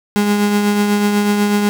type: tone with tremolo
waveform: 35% pulse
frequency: 206 Hz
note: G#3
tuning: 14 cents flat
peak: -9 dBFS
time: 0.16-1.69 s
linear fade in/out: 0 ms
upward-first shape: triangle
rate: 8.1 Hz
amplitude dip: 40%
effects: none